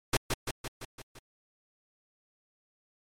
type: noise with echo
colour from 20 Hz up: pink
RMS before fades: -25 dBFS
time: 0.13-0.17 s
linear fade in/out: 5 ms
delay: 170 ms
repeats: 6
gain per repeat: -4 dB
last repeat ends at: 1.19 s
effects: low-pass 11000 Hz 12 dB/octave + MP3 96 kbps